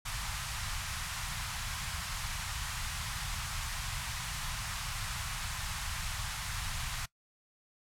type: band-stop noise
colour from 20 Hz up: pink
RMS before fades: -37 dBFS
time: 0.05-7.06 s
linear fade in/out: 10 ms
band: 140 to 910 Hz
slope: 24 dB/octave
effects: noise-tail reverb RT60 0.1 s tail -21 dB re dry + low-pass 11000 Hz 12 dB/octave